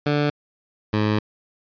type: tone pair in turn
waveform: 15% pulse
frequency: 146.83 / 106.5 Hz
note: D3 / G#2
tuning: 0 / +44 cents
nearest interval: tritone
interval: 556 cents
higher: first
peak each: -12 dBFS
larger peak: neither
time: 0.06-0.3 / 0.93-1.19 s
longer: second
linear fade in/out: 5 ms
effects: resampled to 11025 Hz